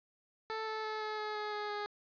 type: tone with pitch steps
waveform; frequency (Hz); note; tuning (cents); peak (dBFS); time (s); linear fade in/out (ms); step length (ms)
15% pulse; 440.5 / 436.7 / 432.9 / 429.2 / 425.5 / 421.8 / 418.2 / 414.6; A4 / A4 / A4 / A4 / G#4 / G#4 / G#4 / G#4; +2 / -13 / -28 / -43 / +42 / +27 / +12 / -3; -30; 0.5-1.86; 0; 170
effects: resampled to 11025 Hz + 12-bit